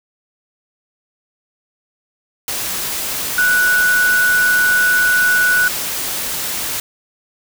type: tone in noise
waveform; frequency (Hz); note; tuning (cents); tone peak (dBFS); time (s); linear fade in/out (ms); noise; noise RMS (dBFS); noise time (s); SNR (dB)
sine; 1477; F#6; -3; -11; 3.38-5.68; 2; white; -22; 2.48-6.8; +8
effects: none